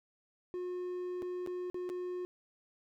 triangle tone with dropouts, 360 Hz, F#4, 47 cents flat, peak -34 dBFS, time 0.54-2.25 s, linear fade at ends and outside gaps 0 ms, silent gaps 1.221-1.226 / 1.463-1.473 / 1.7-1.744 / 1.892-1.899 s, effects none

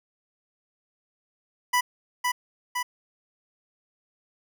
25% pulse tone with echo, 987.8 Hz, B5, in tune, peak -16 dBFS, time 1.73-1.81 s, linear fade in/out 10 ms, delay 510 ms, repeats 2, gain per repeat -3 dB, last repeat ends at 2.83 s, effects none

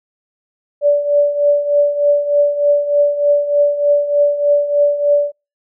sine tone with tremolo, 580 Hz, D5, 22 cents flat, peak -7 dBFS, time 0.81-5.32 s, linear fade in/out 50 ms, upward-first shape triangle, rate 3.3 Hz, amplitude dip 75%, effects noise-tail reverb RT60 0.3 s tail -26 dB re dry

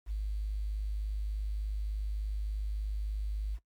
sine tone with quantisation, 51.7 Hz, G#1, 7 cents flat, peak -31 dBFS, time 0.06-3.59 s, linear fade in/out 50 ms, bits 10, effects noise-tail reverb RT60 0.1 s tail -18 dB re dry + MP3 96 kbps

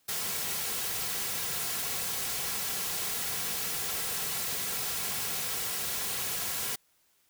white noise with comb filter, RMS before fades -33 dBFS, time 0.08-6.76 s, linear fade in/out 10 ms, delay 3.3 ms, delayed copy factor -0.5, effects white hiss -69 dBFS RMS until 7.29 s

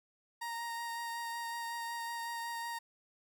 30% pulse tone with vibrato, 932.3 Hz, A#5, in tune, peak -35 dBFS, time 0.41-2.79 s, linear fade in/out 10 ms, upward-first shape sine, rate 5.4 Hz, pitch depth 13 cents each way, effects none

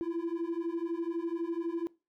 triangle beating tone pair, 330.4 / 342.4 Hz, E4 / F4, +4 / -34 cents, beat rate 12 Hz, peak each -31 dBFS, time 0.01-1.87 s, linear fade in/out 0 ms, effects noise-tail reverb RT60 0.3 s tail -22 dB re dry + tanh soft clip ceiling -27 dBFS

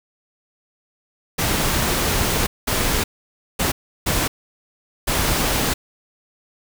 pink noise bursts at uneven times, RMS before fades -20 dBFS, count 5, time 1.38-2.47 / 2.67-3.04 / 3.59-3.72 / 4.06-4.28 / 5.07-5.74 s, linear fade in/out 10 ms, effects none

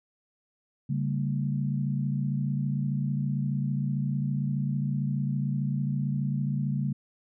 sine tone cluster, 140.7 / 195.9 / 227.4 Hz, C#3 / G3 / A#3, +26 / -1 / -43 cents, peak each -27 / -32 / -34 dBFS, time 0.89-6.93 s, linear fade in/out 10 ms, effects none

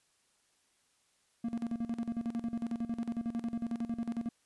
triangle tone with tremolo, 232.4 Hz, A#3, 5 cents flat, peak -29 dBFS, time 1.44-4.29 s, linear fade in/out 5 ms, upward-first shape square, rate 11 Hz, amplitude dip 80%, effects white hiss -72 dBFS RMS until 4.45 s + resampled to 24000 Hz

